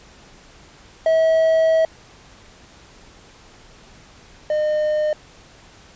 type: tone pair in turn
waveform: triangle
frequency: 645 / 608.8 Hz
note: E5 / D#5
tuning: -38 / -38 cents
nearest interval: minor second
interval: 100 cents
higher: first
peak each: -11 / -15 dBFS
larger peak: first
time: 1.06-1.85 / 4.5-5.13 s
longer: first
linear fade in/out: 2 ms
effects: pink hiss -47 dBFS RMS until 5.95 s + resampled to 16000 Hz